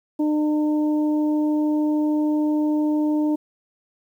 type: harmonic tone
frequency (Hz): 302.2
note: D4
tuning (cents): +50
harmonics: 1 / 2 / 3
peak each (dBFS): -18 / -31 / -35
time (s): 0.19-3.36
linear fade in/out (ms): 10
effects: 9-bit